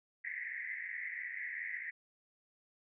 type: band-pass noise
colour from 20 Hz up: white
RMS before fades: -42 dBFS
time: 0.24-1.91 s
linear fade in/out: 10 ms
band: 1800 to 2100 Hz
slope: 96 dB/octave
effects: none